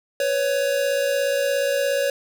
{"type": "tone pair together", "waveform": "square", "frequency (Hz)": [500, 557], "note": ["B4", "C#5"], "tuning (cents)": [21, 8], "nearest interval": "major second", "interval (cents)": 187, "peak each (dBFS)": [-27, -21], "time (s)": [0.2, 2.1], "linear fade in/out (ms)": 2, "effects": []}